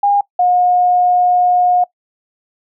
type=tone pair in turn; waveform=sine; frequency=810 / 719.2 Hz; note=G#5 / F#5; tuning=-43 / -49 cents; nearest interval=major second; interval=206 cents; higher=first; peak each=-9 dBFS; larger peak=neither; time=0.03-0.21 / 0.39-1.84 s; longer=second; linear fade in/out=5 ms; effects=noise-tail reverb RT60 0.1 s tail -21 dB re dry